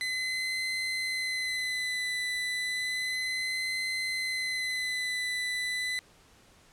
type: tone with vibrato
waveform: 30% pulse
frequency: 2022 Hz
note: B6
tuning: 40 cents sharp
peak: -27 dBFS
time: 0.01-5.99 s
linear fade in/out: 0 ms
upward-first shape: sine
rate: 0.32 Hz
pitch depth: 25 cents each way
effects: pink hiss -59 dBFS RMS until 6.72 s + low-pass 10000 Hz 12 dB/octave